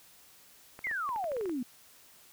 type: clicks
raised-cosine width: 0.5 ms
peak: -30 dBFS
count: 11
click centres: 0.791 / 0.87 / 0.913 / 1.091 / 1.161 / 1.242 / 1.318 / 1.367 / 1.411 / 1.457 / 1.495 s
type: exponential sweep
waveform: sine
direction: down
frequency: 2217 to 233.1 Hz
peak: -31 dBFS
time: 0.84-1.63 s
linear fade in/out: 5 ms
effects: white hiss -58 dBFS RMS until 2.32 s